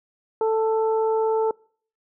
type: harmonic tone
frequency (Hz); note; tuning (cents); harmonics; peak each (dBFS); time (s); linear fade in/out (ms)
442.1; A4; +8; 1 / 2 / 3; -19 / -26 / -37; 0.41-1.51; 2
effects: noise-tail reverb RT60 0.5 s tail -25 dB re dry